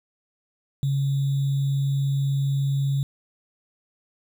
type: tone with sample-and-hold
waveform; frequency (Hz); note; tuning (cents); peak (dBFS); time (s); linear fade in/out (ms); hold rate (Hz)
sine; 138.2; C#3; -5; -20; 0.83-3.03; 0; 3675
effects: none